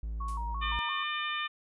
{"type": "tone", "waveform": "triangle", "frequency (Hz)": 55, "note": "A1", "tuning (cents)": 0, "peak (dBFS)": -31, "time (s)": [0.03, 0.79], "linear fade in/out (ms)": 0}
{"type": "tone with vibrato", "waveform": "sine", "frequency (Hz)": 1022, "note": "C6", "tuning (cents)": -41, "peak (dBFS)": -36, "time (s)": [0.2, 1.04], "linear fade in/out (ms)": 10, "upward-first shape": "square", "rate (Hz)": 2.9, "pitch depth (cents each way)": 140}
{"type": "noise with exponential decay", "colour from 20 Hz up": "blue", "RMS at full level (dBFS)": -44, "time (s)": [0.28, 0.5], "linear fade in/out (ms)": 5, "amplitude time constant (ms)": 46}
{"type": "harmonic tone", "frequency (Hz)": 601, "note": "D5", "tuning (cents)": 40, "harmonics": [2, 3, 4, 5, 6], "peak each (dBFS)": [-35, -37, -38, -39, -40], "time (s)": [0.61, 1.48], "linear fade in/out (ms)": 20}
{"effects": ["resampled to 24000 Hz"]}